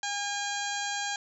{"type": "harmonic tone with a mistuned harmonic", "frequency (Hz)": 811, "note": "G#5", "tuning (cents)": -41, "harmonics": [1, 2, 3, 4, 5, 6, 7, 8, 9], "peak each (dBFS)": [-35, -35, -42, -39, -41, -44, -45, -40, -41], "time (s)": [0.03, 1.16], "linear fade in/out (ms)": 2, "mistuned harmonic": 6, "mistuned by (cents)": -61, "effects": []}